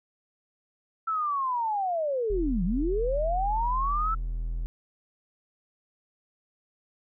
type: linear two-way sweep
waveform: sine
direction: down then up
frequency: 1336 to 164.81 to 1336 Hz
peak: -25 dBFS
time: 1.07-4.15 s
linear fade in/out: 10 ms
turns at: 2.64 s
type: tone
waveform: triangle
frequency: 41.2 Hz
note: E1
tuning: in tune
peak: -26 dBFS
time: 2.3-4.66 s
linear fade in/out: 0 ms
effects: none